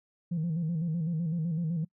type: tone with vibrato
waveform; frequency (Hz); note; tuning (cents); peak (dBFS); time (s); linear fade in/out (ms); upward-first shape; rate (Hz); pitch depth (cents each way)
sine; 164.81; E3; 0; -26; 0.31-1.85; 10; square; 7.9; 83
effects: noise-tail reverb RT60 0.1 s tail -25 dB re dry + tanh soft clip ceiling -25 dBFS